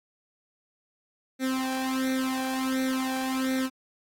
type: tone with flanger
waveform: sawtooth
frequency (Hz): 261.6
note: C4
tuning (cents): 0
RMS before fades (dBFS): -28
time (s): 1.39-3.7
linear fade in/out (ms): 50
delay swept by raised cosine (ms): 0.5 to 1.26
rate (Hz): 1.4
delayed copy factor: +0.9
effects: AAC 64 kbps